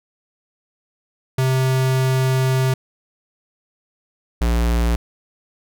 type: tone pair in turn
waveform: square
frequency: 130.81 / 58.27 Hz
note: C3 / A#1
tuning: 0 / 0 cents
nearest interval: octave + major second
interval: 1400 cents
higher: first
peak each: -16 dBFS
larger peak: neither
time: 1.38-2.74 / 4.41-4.96 s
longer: first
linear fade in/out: 5 ms
effects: none